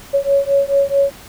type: beating tone pair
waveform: sine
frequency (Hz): 554.4 / 559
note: C#5 / C#5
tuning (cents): 0 / +14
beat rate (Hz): 4.6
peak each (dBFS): -15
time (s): 0.13-1.11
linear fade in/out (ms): 20
effects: pink hiss -39 dBFS RMS until 1.28 s